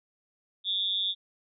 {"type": "tone with amplitude modulation", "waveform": "sine", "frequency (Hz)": 3530, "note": "A7", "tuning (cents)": 5, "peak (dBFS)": -22, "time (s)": [0.64, 1.15], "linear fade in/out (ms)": 50, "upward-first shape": "sine", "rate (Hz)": 193, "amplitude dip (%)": 95, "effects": []}